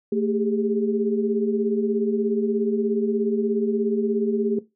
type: tone cluster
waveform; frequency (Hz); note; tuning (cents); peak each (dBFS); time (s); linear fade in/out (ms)
sine; 223.5 / 398 / 414.8; A3 / G4 / G#4; +27 / +26 / -2; -23 / -24 / -28; 0.12-4.59; 5
effects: noise-tail reverb RT60 0.2 s tail -17 dB re dry